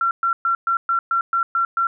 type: tone bursts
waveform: sine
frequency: 1362 Hz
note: F6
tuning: 44 cents flat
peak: -16 dBFS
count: 9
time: 0.01-1.87 s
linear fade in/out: 2 ms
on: 100 ms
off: 120 ms
effects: none